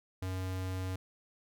square tone, 93.2 Hz, F#2, 13 cents sharp, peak -35 dBFS, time 0.22-0.96 s, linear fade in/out 5 ms, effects none

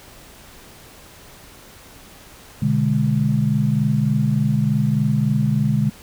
sine chord, G# diminished, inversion first, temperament equal, 123.47 / 146.83 / 207.7 Hz, B2 / D3 / G#3, 0 / 0 / 0 cents, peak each -21 / -19 / -20 dBFS, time 2.62-5.9 s, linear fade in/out 5 ms, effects pink hiss -44 dBFS RMS until 6.02 s

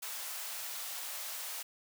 white high-pass noise, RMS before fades -41 dBFS, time 0.02-1.63 s, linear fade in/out 10 ms, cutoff 570 Hz, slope 24 dB/octave, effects none

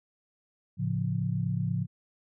sine chord, A augmented, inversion none, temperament equal, 110 / 138.59 / 174.61 Hz, A2 / C#3 / E#3, 0 / 0 / 0 cents, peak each -31 dBFS, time 0.77-1.87 s, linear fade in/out 50 ms, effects none

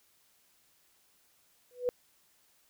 sine tone with exponential growth, 493.9 Hz, B4, in tune, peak -23 dBFS, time 1.71-1.89 s, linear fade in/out 0 ms, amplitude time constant 39 ms, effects white hiss -68 dBFS RMS until 2.69 s

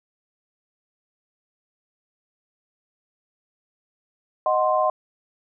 sine chord, C diminished, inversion first, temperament equal, 622.3 / 740 / 1046.5 Hz, Eb5 / Gb5 / C6, 0 / 0 / 0 cents, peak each -21 / -23 / -22 dBFS, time 4.46-4.9 s, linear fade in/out 2 ms, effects none

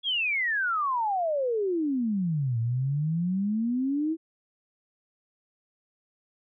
sine exponential two-way sweep, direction down then up, 3395 to 112.4 to 330.6 Hz, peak -24 dBFS, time 0.03-4.17 s, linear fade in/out 50 ms, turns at 2.59 s, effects none

